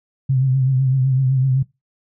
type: tone with vibrato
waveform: sine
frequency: 131.7 Hz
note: C3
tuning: 12 cents sharp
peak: -13 dBFS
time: 0.29-1.63 s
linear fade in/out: 10 ms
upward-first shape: triangle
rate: 7.9 Hz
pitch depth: 63 cents each way
effects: noise-tail reverb RT60 0.2 s tail -20 dB re dry